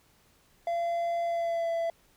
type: tone with pitch glide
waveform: triangle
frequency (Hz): 683 to 668.9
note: F5 to E5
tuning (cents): -39 to +25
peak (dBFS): -25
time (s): 0.67-1.9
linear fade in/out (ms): 2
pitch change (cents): -36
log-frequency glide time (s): 1.24-1.7
effects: pink hiss -64 dBFS RMS until 2.16 s